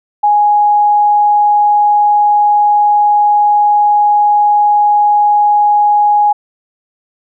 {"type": "tone", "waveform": "sine", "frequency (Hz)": 830.6, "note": "G#5", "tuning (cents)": 0, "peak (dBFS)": -6, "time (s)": [0.23, 6.33], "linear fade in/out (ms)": 10, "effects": []}